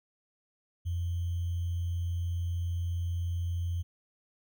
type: tone with sample-and-hold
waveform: sine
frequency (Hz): 86.5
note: F2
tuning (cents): -16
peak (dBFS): -29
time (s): 0.85-3.83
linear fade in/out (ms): 20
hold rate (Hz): 3150
effects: none